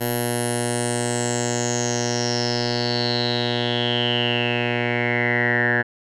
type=tone with low-pass filter sweep; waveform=10% pulse; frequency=120 Hz; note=B2; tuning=49 cents flat; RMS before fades=-22 dBFS; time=0-5.83 s; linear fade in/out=20 ms; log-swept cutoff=12000 to 1700 Hz; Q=9.4; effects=none